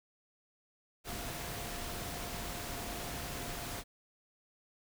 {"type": "tone in noise", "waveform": "sine", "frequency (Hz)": 700, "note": "F5", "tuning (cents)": 4, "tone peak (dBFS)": -49, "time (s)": [1.04, 3.84], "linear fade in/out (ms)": 50, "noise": "pink", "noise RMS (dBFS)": -41, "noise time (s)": [1.04, 3.84], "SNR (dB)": -11, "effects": []}